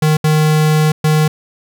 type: tone bursts at uneven times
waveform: square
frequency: 154.3 Hz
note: D#3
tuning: 14 cents flat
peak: -10 dBFS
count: 3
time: 0.02-0.17 / 0.24-0.92 / 1.04-1.28 s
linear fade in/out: 5 ms
effects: none